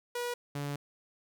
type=tone pair in turn; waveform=sawtooth; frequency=484.1 / 143.38 Hz; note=B4 / D3; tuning=-35 / -41 cents; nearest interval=octave + major sixth; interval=2106 cents; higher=first; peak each=-29 / -30 dBFS; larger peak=first; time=0.15-0.34 / 0.55-0.76 s; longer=second; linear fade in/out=5 ms; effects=none